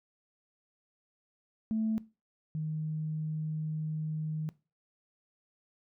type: tone pair in turn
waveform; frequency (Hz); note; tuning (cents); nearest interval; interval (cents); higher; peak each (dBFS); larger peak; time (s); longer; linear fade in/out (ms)
sine; 220 / 155.56; A3 / D#3; 0 / 0; tritone; 600; first; -27 / -31; first; 1.71-1.98 / 2.55-4.49; second; 0
effects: noise-tail reverb RT60 0.3 s tail -20 dB re dry + tanh soft clip ceiling -23 dBFS